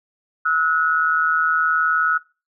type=tone pair together; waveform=sine; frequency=1300 / 1459.2 Hz; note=E6 / F#6; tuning=-24 / -24 cents; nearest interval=major second; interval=200 cents; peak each=-19 dBFS; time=0.45-2.18 s; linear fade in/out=10 ms; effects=noise-tail reverb RT60 0.3 s tail -20 dB re dry